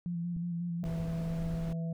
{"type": "tone with vibrato", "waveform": "sine", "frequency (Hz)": 171.9, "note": "F3", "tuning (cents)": -27, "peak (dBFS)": -32, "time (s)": [0.06, 0.84], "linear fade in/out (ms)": 0, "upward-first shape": "square", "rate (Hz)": 5.5, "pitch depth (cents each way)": 24}
{"type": "click", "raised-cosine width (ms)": 5, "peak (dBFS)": -30, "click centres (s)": 0.366}
{"type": "harmonic tone", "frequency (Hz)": 165.2, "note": "E3", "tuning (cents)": 4, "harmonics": [1, 3, 4], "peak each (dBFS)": [-32, -49, -47], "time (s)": [0.83, 1.93], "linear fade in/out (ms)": 5}
{"type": "noise", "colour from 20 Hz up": "brown", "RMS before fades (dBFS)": -41, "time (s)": [0.85, 1.73], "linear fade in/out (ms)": 2}
{"effects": []}